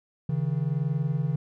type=tone pair together; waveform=triangle; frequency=138 / 158.82 Hz; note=C#3 / D#3; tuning=-7 / +36 cents; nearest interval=major second; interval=243 cents; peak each=-25 dBFS; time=0.29-1.36 s; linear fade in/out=5 ms; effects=none